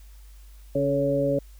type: harmonic tone with a mistuned harmonic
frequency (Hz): 140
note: C#3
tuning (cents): +18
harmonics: 1 / 2 / 3 / 4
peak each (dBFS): -29 / -27 / -29 / -23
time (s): 0.75-1.39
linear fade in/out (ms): 5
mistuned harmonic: 3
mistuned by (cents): +43
effects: added 50 Hz sine -44 dBFS peak until 1.59 s + white hiss -59 dBFS RMS until 1.59 s